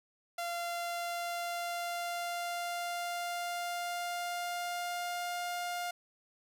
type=tone with pitch glide; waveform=sawtooth; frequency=690 to 705.3 Hz; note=F5 to F5; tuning=-21 to +17 cents; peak=-31 dBFS; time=0.38-5.91 s; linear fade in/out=5 ms; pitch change=+38 cents; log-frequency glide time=0.5-5.39 s; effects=none